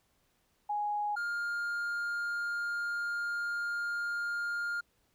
sine / triangle tone pair in turn, 830.6 / 1409.1 Hz, G#5 / F6, 0 / +15 cents, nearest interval major sixth, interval 915 cents, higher second, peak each -30 / -30 dBFS, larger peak neither, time 0.69-1.16 / 1.16-4.81 s, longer second, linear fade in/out 10 ms, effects pink hiss -73 dBFS RMS until 5.14 s

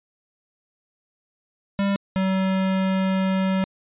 square tone pair in turn, 198.5 / 189.95 Hz, G3 / F#3, +22 / +46 cents, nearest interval minor second, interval 76 cents, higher first, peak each -20 dBFS, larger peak neither, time 1.79-1.96 / 2.16-3.64 s, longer second, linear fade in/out 0 ms, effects resampled to 8000 Hz

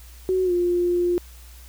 sine tone with pitch glide, 372.8 to 351.9 Hz, F#4 to F4, +13 to +13 cents, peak -18 dBFS, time 0.29-1.18 s, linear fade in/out 0 ms, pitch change -100 cents, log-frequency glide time 0.44-0.52 s, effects added 60 Hz sine -42 dBFS peak until 1.68 s + white hiss -50 dBFS RMS until 1.68 s

